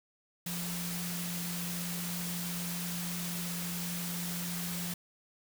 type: tone in noise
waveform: sine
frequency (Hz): 174.61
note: F3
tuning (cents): 0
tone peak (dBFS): -37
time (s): 0.46-4.94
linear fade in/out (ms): 5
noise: white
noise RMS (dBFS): -39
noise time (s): 0.46-4.94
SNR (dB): -1
effects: none